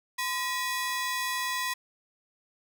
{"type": "ring-modulated tone", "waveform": "sawtooth", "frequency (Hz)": 1468, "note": "F#6", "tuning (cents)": -14, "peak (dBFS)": -22, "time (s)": [0.18, 1.74], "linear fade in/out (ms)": 10, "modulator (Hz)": 449, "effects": []}